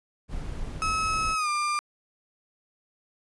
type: noise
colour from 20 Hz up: brown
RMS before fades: -34 dBFS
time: 0.28-1.36 s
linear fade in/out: 50 ms
type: tone with pitch glide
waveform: 35% pulse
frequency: 1288 to 1194.8 Hz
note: E6 to D6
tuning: -41 to +29 cents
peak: -23 dBFS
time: 0.82-1.79 s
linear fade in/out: 0 ms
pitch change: -130 cents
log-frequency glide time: 1.35-1.49 s
effects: resampled to 24000 Hz